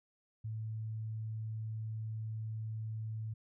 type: tone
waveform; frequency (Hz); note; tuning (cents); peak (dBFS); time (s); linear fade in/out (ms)
sine; 110; A2; 0; -37; 0.44-3.34; 10
effects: none